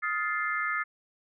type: chord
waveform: sine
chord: F dominant seventh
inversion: third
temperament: just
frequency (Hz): 1257.2 / 1396.9 / 1746.1 / 2095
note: Eb6 / F6 / A6 / C7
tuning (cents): +18 / 0 / -14 / +2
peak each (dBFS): -32 / -35 / -32 / -33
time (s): 0.02-0.84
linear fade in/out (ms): 20
effects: none